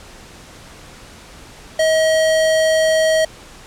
square tone, 636 Hz, D#5, 38 cents sharp, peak -13 dBFS, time 1.79-3.25 s, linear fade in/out 5 ms, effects pink hiss -40 dBFS RMS until 3.66 s + low-pass 9000 Hz 12 dB/octave

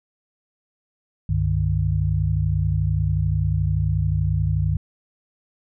sine tone cluster, 65.8 / 97.2 / 150.9 Hz, C2 / G2 / D3, +10 / -14 / +47 cents, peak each -24 / -21 / -23 dBFS, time 1.29-4.77 s, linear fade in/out 5 ms, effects none

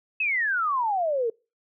sine exponential sweep, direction down, 2637 to 440 Hz, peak -22 dBFS, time 0.2-1.3 s, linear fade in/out 5 ms, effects noise-tail reverb RT60 0.3 s tail -25 dB re dry

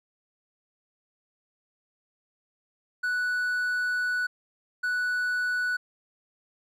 triangle tone pair in turn, 1480 / 1480 Hz, F#6 / F#6, 0 / 0 cents, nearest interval unison, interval 0 cents, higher neither, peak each -23 dBFS, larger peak neither, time 3.03-4.27 / 4.83-5.77 s, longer first, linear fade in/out 10 ms, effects none

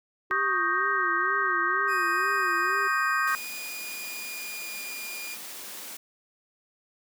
triangle tone with vibrato, 370 Hz, F#4, in tune, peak -33 dBFS, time 0.3-2.88 s, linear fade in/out 10 ms, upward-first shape sine, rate 2.1 Hz, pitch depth 130 cents each way
sine chord, Eb dominant seventh, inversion third, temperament equal, 1108.7 / 1244.5 / 1568 / 1864.7 Hz, Db6 / Eb6 / G6 / Bb6, 0 / 0 / 0 / 0 cents, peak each -30 / -28 / -27 / -30 dBFS, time 0.31-3.35 s, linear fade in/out 0 ms
sawtooth tone with pitch glide, 2489 to 2421 Hz, D#7 to D#7, 0 to -48 cents, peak -33 dBFS, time 1.87-5.38 s, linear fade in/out 50 ms, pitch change -48 cents, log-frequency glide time 2.05-4.98 s
white high-pass noise, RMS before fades -40 dBFS, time 3.27-5.97 s, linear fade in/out 5 ms, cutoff 180 Hz, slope 48 dB/octave
effects none

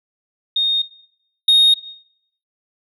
sine tone pair in turn, 3696 / 3717 Hz, A#7 / A#7, -16 / -6 cents, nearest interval unison, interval 10 cents, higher second, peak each -14 / -6 dBFS, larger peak second, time 0.56-0.82 / 1.48-1.74 s, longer neither, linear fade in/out 5 ms, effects noise-tail reverb RT60 0.7 s tail -19 dB re dry + tanh soft clip ceiling -7 dBFS

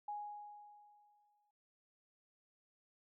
sine tone with exponential decay, 830 Hz, G#5, 1 cent flat, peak -39 dBFS, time 0.08-1.51 s, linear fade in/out 5 ms, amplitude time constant 310 ms, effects none

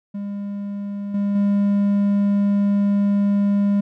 triangle tone with level steps, 201.8 Hz, G#3, 49 cents flat, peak -23 / -16 / -13 dBFS, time 0.14-3.81 s, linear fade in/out 10 ms, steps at 1.14 / 1.35 s, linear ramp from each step 5 ms, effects none

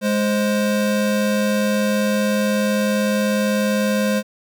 square tone pair together, 208.1 / 524 Hz, G#3 / C5, +4 / +2 cents, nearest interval octave + major third, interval 1598 cents, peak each -19 / -22 dBFS, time 0.01-4.23 s, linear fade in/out 50 ms, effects none

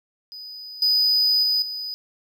triangle tone with level steps, 4978 Hz, D#8, in tune, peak -34 / -15 / -17 / -27 dBFS, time 0.32-1.94 s, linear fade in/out 0 ms, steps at 0.82 / 1.43 / 1.62 s, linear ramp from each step 2 ms, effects none

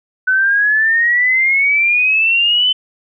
sine exponential sweep, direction up, 1502 to 3055 Hz, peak -10 dBFS, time 0.27-2.73 s, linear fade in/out 10 ms, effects none

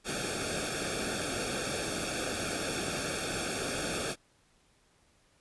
pink noise with comb filter, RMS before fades -34 dBFS, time 0.04-4.16 s, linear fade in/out 50 ms, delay 1 ms, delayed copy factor -0.85, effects pink hiss -67 dBFS RMS until 5.4 s + resampled to 24000 Hz

